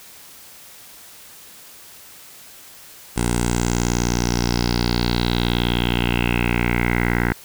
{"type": "tone with low-pass filter sweep", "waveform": "10% pulse", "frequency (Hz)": 59.4, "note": "A#1", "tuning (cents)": 33, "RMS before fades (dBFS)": -20, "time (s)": [3.16, 7.33], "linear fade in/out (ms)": 10, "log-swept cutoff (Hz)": [9000, 1800], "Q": 5.5, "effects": ["white hiss -43 dBFS RMS until 7.44 s"]}